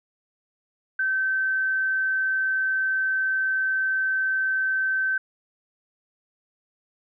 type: tone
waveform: sine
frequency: 1543 Hz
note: G6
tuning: 28 cents flat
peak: -21 dBFS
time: 0.99-5.18 s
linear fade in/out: 5 ms
effects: none